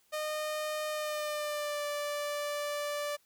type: tone with pitch glide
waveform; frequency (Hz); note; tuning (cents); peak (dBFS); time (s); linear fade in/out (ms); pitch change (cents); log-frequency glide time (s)
sawtooth; 612 to 585.4; D#5 to D5; -29 to -6; -29; 0.12-3.17; 20; -77; 0.88-1.86
effects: white hiss -69 dBFS RMS until 3.25 s